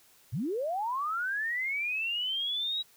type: linear sweep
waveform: sine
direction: up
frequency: 92.5 to 3875 Hz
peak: -29 dBFS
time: 0.32-2.83 s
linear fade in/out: 20 ms
effects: white hiss -61 dBFS RMS until 2.96 s